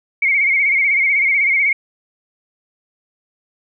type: tone with vibrato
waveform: sine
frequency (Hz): 2200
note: C#7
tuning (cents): -14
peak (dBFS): -12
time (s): 0.22-1.73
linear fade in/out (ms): 5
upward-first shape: sine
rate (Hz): 16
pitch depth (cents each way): 76
effects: none